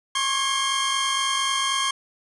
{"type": "tone cluster", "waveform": "sawtooth", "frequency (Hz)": [1075, 1124, 1649, 3181], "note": ["C6", "C#6", "G#6", "G7"], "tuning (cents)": [47, 24, -13, 25], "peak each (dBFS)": [-21, -28, -29, -22], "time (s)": [0.15, 1.91], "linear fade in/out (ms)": 5, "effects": ["resampled to 24000 Hz", "9-bit"]}